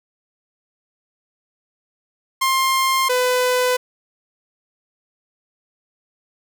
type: tone pair in turn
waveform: sawtooth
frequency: 1059 / 501.2 Hz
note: C6 / B4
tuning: +21 / +25 cents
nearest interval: octave + minor second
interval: 1296 cents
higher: first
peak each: -12 dBFS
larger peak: neither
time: 2.41-3.09 / 3.09-3.77 s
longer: neither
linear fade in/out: 10 ms
effects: none